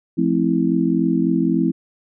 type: chord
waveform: sine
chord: F major seventh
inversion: none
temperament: just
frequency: 174.61 / 218.3 / 261.9 / 327.4 Hz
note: F3 / A3 / C4 / E4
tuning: 0 / -13 / +2 / -12 cents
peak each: -21 / -22 / -20 / -20 dBFS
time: 0.17-1.72 s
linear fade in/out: 20 ms
effects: none